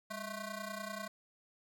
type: ring-modulated tone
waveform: 15% pulse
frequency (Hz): 433.8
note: A4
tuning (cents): -25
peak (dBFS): -31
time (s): 0.1-1.08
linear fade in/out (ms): 10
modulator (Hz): 232
effects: none